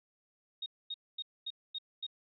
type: tone bursts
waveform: sine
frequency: 3729 Hz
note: A#7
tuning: in tune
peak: -36 dBFS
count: 6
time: 0.62-2.066 s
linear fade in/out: 5 ms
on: 41 ms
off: 240 ms
effects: none